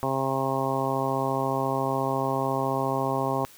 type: harmonic tone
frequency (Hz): 134.2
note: C3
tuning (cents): +44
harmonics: 1 / 2 / 3 / 4 / 5 / 6 / 7 / 8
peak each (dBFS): -32 / -32 / -32 / -32 / -32 / -32 / -32 / -32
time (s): 0.03-3.45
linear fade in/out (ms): 0
effects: white hiss -51 dBFS RMS until 3.57 s